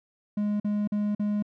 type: tone bursts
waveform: triangle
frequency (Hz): 207.7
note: G#3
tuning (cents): 0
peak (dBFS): -22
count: 4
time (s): 0.37-1.425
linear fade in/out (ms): 5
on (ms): 230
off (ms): 45
effects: none